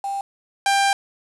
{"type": "tone pair in turn", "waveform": ["sine", "sawtooth"], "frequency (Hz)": [793, 793], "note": ["G5", "G5"], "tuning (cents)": [20, 20], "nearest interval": "unison", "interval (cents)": 0, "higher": "neither", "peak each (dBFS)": [-23, -12], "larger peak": "second", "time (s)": [[0.04, 0.21], [0.66, 0.93]], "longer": "second", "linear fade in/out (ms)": 2, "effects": ["resampled to 24000 Hz", "7-bit"]}